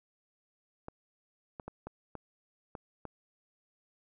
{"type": "clicks", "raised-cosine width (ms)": 1, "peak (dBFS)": -27, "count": 7, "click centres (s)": [0.884, 1.598, 1.68, 1.87, 2.153, 2.752, 3.053], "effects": []}